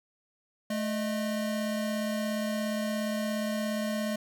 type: tone pair together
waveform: square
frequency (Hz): 216.5 / 612.4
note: A3 / D#5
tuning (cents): -28 / -28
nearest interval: octave + tritone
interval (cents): 1800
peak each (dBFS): -31 / -35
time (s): 0.7-4.16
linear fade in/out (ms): 5
effects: none